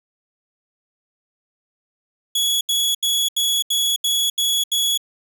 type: tone bursts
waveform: sawtooth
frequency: 3369 Hz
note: G#7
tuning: 24 cents sharp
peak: -14 dBFS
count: 8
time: 2.35-4.976 s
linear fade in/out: 5 ms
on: 260 ms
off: 78 ms
effects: none